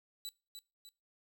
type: tone with echo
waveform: sawtooth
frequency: 3951 Hz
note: B7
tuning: in tune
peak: -37 dBFS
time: 0.25-0.29 s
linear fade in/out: 0 ms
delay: 300 ms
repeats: 2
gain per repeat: -6 dB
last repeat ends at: 0.89 s
effects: noise-tail reverb RT60 0.3 s tail -23 dB re dry